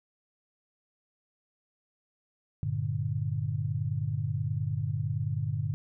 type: chord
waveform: sine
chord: G minor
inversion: none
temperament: equal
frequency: 98 / 116.54 / 146.83 Hz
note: G2 / Bb2 / D3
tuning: 0 / 0 / 0 cents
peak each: -33 / -32 / -32 dBFS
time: 2.63-5.74 s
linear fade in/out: 0 ms
effects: none